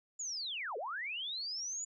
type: linear two-way sweep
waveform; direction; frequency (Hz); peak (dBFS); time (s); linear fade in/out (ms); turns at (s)
sine; down then up; 7040 to 396.4 to 7040; -37; 0.19-1.85; 10; 0.77
effects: none